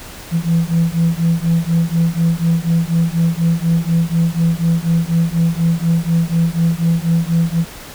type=beating tone pair; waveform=sine; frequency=164.81 / 168.91 Hz; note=E3 / E3; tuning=0 / +43 cents; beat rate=4.1 Hz; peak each=-14 dBFS; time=0.31-7.65 s; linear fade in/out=50 ms; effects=tanh soft clip ceiling -8 dBFS + pink hiss -34 dBFS RMS until 7.94 s